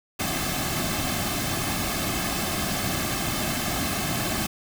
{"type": "noise with comb filter", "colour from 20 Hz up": "pink", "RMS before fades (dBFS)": -27, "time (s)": [0.19, 4.47], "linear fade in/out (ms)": 10, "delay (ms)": 2.1, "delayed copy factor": -0.65, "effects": []}